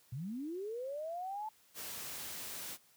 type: linear sweep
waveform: sine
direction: up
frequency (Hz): 113.6 to 880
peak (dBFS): -38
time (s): 0.12-1.49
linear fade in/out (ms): 5
type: noise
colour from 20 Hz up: white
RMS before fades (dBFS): -44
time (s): 1.74-2.78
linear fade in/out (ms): 50
effects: white hiss -67 dBFS RMS until 2.96 s + high-pass 60 Hz 12 dB/octave